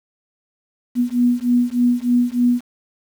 sine beating tone pair, 242.1 / 245.4 Hz, B3 / B3, -34 / -11 cents, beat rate 3.3 Hz, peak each -17 / -17 dBFS, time 0.95-2.62 s, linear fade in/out 50 ms, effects 7-bit

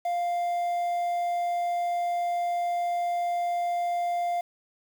triangle tone with quantisation, 698.5 Hz, F5, in tune, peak -23 dBFS, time 0.05-4.41 s, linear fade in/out 5 ms, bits 8, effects none

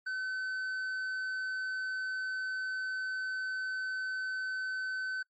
sine tone with tanh clipping, 1522 Hz, F#6, 48 cents sharp, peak -34 dBFS, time 0.06-5.23 s, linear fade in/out 10 ms, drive 5 dB, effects noise-tail reverb RT60 0.1 s tail -23 dB re dry + MP3 32 kbps

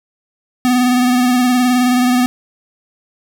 square tone with vibrato, 249 Hz, B3, 14 cents sharp, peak -11 dBFS, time 0.65-2.26 s, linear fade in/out 0 ms, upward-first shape sine, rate 19 Hz, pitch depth 31 cents each way, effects none

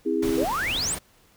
sine chord, C augmented, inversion none, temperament just, 261.6 / 327 / 408.8 Hz, C4 / E4 / G#4, 0 / -14 / -27 cents, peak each -28 / -25 / -25 dBFS, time 0.05-0.45 s, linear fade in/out 20 ms
pink noise, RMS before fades -34 dBFS, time 0.22-0.99 s, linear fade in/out 10 ms
sine exponential sweep, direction up, 445.8 to 9200 Hz, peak -24 dBFS, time 0.37-0.95 s, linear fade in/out 10 ms
effects pink hiss -59 dBFS RMS until 1.36 s

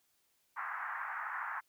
white band-pass noise, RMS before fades -40 dBFS, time 0.56-1.61 s, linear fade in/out 20 ms, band 840 to 1800 Hz, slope 48 dB/octave, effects white hiss -75 dBFS RMS until 1.68 s

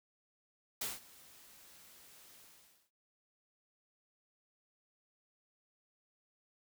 white noise with ADSR envelope, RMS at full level -37 dBFS, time 0.81-2.91 s, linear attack 6 ms, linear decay 180 ms, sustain -22 dB, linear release 500 ms, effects none

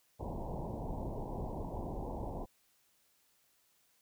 pink low-pass noise, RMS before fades -40 dBFS, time 0.19-2.46 s, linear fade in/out 20 ms, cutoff 980 Hz, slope 96 dB/octave, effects white hiss -72 dBFS RMS until 4.01 s

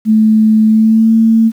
sine tone with pitch glide, 217.8 to 224.6 Hz, A3 to A3, -17 to +36 cents, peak -5 dBFS, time 0.05-1.52 s, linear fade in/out 50 ms, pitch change +53 cents, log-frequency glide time 0.67-1.13 s, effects 7-bit

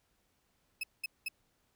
35% pulse tone bursts, 2587 Hz, E7, 33 cents flat, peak -32 dBFS, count 3, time 0.81-1.285 s, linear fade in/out 5 ms, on 25 ms, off 200 ms, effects pink hiss -75 dBFS RMS until 1.75 s

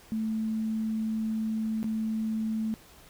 sine tone with dropouts, 220 Hz, A3, in tune, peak -27 dBFS, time 0.12-2.74 s, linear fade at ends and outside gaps 0 ms, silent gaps 1.83-1.843 s, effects pink hiss -54 dBFS RMS until 3.09 s

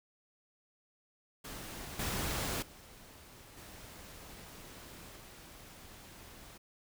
pink noise with level steps, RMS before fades -45 / -36 / -55 / -51 / -53 dBFS, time 1.44-6.58 s, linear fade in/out 10 ms, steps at 1.99 / 2.62 / 3.57 / 5.16 s, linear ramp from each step 5 ms, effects none

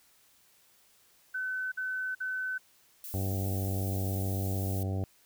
sine tone bursts, 1516 Hz, F#6, 42 cents sharp, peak -31 dBFS, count 3, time 1.34-2.582 s, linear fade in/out 10 ms, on 380 ms, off 51 ms
violet noise, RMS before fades -42 dBFS, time 3.04-4.83 s, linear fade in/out 0 ms
harmonic tone, 96 Hz, G2, 36 cents flat, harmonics 1 / 2 / 3 / 4 / 5 / 6 / 7 / 8, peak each -30 / -39 / -41 / -44 / -46 / -47 / -47 / -48 dBFS, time 3.14-5.04 s, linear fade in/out 0 ms
effects white hiss -64 dBFS RMS until 5.25 s

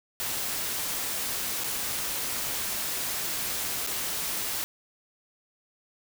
white noise with dropouts, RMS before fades -31 dBFS, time 0.2-4.64 s, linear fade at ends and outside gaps 0 ms, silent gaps 1.637-1.643 / 3.865-3.872 s, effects none

